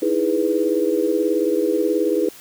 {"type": "chord", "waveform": "sine", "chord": "E major seventh", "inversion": "third", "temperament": "equal", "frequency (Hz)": [311.1, 329.6, 415.3, 493.9], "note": ["D#4", "E4", "G#4", "B4"], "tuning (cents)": [0, 0, 0, 0], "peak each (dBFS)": [-24, -22, -21, -22], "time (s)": [0.02, 2.29], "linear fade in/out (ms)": 5, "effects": ["white hiss -43 dBFS RMS until 2.4 s"]}